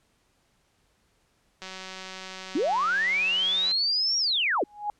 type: click train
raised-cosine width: 0.2 ms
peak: -22 dBFS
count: 395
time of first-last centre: 1.62-3.716 s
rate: 188 Hz
type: linear two-way sweep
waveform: sine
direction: up then down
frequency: 246.9 to 5650 to 246.9 Hz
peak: -22 dBFS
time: 2.55-4.64 s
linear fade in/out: 5 ms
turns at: 4.18 s
type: tone with exponential growth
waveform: sine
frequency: 830.6 Hz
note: G#5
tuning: in tune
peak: -23 dBFS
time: 4.64-4.9 s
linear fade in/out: 1 ms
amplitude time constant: 55 ms
effects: pink hiss -68 dBFS RMS until 4.99 s + low-pass 10000 Hz 12 dB/octave